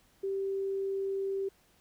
sine tone, 390 Hz, G4, 9 cents flat, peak -30 dBFS, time 0.23-1.49 s, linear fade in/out 10 ms, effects pink hiss -66 dBFS RMS until 1.8 s

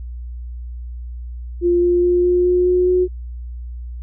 sine tone with pitch steps, 349.2 / 351.6 / 354.1 / 356.5 / 359 / 361.5 / 364 Hz, F4 / F4 / F4 / F4 / F4 / F#4 / F#4, 0 / +12 / +24 / +36 / +48 / -40 / -28 cents, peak -12 dBFS, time 1.61-3.08 s, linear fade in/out 50 ms, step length 210 ms, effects added 60 Hz sine -27 dBFS peak until 4.02 s

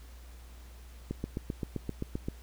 click train, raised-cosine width 3 ms, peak -20 dBFS, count 10, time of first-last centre 1.11-2.285 s, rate 7.66 Hz, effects added 60 Hz sine -47 dBFS peak until 2.42 s + pink hiss -58 dBFS RMS until 2.42 s

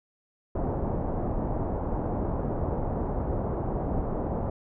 pink low-pass noise, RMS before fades -29 dBFS, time 0.55-4.5 s, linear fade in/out 5 ms, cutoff 880 Hz, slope 24 dB/octave, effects none

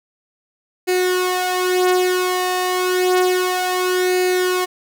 sawtooth tone with flanger, 365.4 Hz, F#4, 22 cents flat, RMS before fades -18 dBFS, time 0.87-4.66 s, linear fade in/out 20 ms, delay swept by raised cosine 0.44 to 3.84 ms, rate 0.3 Hz, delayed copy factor +0.65, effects none

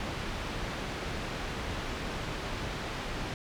pink low-pass noise, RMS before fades -36 dBFS, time 0-3.34 s, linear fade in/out 2 ms, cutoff 3900 Hz, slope 12 dB/octave, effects none

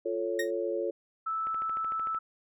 sine chord, F augmented, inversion none, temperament equal, 349.2 / 440 / 554.4 Hz, F4 / A4 / C#5, 0 / 0 / 0 cents, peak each -33 dBFS, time 0.05-0.91 s, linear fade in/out 10 ms
40% pulse tone with exponential decay, 1864.7 Hz, A#6, in tune, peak -26 dBFS, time 0.39-0.51 s, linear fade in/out 5 ms, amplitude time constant 26 ms
sine tone, 1314 Hz, E6, 6 cents flat, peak -29 dBFS, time 1.26-2.19 s, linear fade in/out 10 ms
click train, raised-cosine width 0.5 ms, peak -30 dBFS, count 10, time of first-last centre 1.47-2.147 s, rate 13.3 Hz
effects none

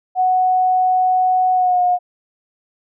sine tone with pitch glide, 740 to 719.3 Hz, F#5 to F#5, 0 to -49 cents, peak -12 dBFS, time 0.15-1.99 s, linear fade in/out 50 ms, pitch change -49 cents, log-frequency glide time 1.53-1.82 s, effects none

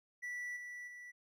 triangle tone with level steps, 1960 Hz, B6, 14 cents flat, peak -38 / -43 / -47 dBFS, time 0.22-1.12 s, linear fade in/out 20 ms, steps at 0.56 / 0.87 s, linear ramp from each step 10 ms, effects none

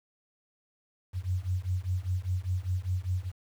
sine beating tone pair, 89.2 / 94.2 Hz, F2 / F#2, +37 / +32 cents, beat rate 5 Hz, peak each -31 dBFS, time 1.13-3.32 s, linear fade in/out 50 ms, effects 9-bit

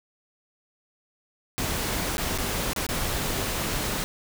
pink noise with dropouts, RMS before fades -28 dBFS, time 1.58-4.04 s, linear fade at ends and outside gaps 0 ms, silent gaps 2.17-2.181 / 2.377-2.385 / 2.733-2.762 / 2.866-2.889 s, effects none

